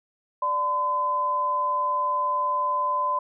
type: tone pair together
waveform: sine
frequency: 587.3 / 1018.2 Hz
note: D5 / C6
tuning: 0 / -47 cents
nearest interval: minor seventh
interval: 953 cents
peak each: -32 / -22 dBFS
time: 0.42-3.19 s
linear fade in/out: 5 ms
effects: none